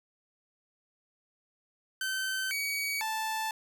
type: tone with pitch steps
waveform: sawtooth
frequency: 1539 / 2261 / 879 Hz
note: G6 / C#7 / A5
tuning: -32 / +34 / -2 cents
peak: -27 dBFS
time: 2.01-3.51 s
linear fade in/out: 2 ms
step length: 500 ms
effects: none